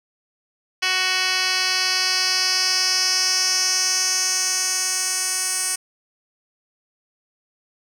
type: tone with band-pass filter sweep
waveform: 10% pulse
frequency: 371.7 Hz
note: F#4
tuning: 8 cents sharp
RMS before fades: -21 dBFS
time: 0.82-5.76 s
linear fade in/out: 10 ms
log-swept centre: 3600 to 8200 Hz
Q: 3
effects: none